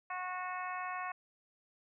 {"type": "harmonic tone with a mistuned harmonic", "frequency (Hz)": 365.6, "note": "F#4", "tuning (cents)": -21, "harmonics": [2, 3, 4, 5, 6, 7], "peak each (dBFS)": [-42, -40, -47, -46, -49, -49], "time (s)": [0.1, 1.12], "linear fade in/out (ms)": 5, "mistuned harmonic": 7, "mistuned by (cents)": 15, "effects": []}